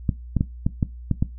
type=clicks; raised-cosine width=5 ms; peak=-7 dBFS; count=7; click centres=0.092 / 0.367 / 0.409 / 0.665 / 0.828 / 1.113 / 1.225 s; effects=noise-tail reverb RT60 0.2 s tail -18 dB re dry + added 60 Hz sine -35 dBFS peak until 1.38 s